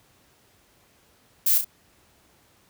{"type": "noise with echo", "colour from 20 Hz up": "violet", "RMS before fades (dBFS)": -20, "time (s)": [1.46, 1.58], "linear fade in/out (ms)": 5, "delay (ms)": 33, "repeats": 2, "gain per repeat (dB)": -6, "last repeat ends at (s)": 1.646, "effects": ["pink hiss -60 dBFS RMS until 2.69 s", "high-pass 60 Hz 12 dB/octave"]}